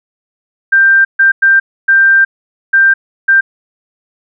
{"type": "tone bursts at uneven times", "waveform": "sine", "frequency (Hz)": 1575, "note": "G6", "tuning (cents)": 8, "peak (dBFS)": -4, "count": 6, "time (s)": [[0.72, 1.05], [1.19, 1.32], [1.42, 1.6], [1.88, 2.25], [2.73, 2.94], [3.28, 3.41]], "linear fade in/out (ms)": 10, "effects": []}